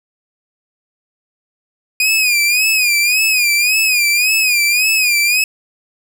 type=tone with vibrato; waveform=sawtooth; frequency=2467 Hz; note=D#7; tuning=15 cents flat; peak=-8 dBFS; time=2-5.44 s; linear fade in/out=2 ms; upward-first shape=sine; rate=1.8 Hz; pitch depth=98 cents each way; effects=none